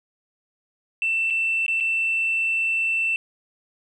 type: tone with dropouts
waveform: sine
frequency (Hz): 2675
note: E7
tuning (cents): +25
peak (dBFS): -19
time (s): 1.02-3.16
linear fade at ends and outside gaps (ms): 1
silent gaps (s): 1.302-1.306 / 1.664-1.681 / 1.802-1.807
effects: tanh soft clip ceiling -15 dBFS + 10-bit